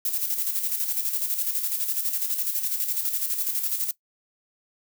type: noise with tremolo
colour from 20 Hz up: violet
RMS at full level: -25 dBFS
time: 0.05-3.91 s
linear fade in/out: 2 ms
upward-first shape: square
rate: 12 Hz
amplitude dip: 50%
effects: noise-tail reverb RT60 0.1 s tail -18 dB re dry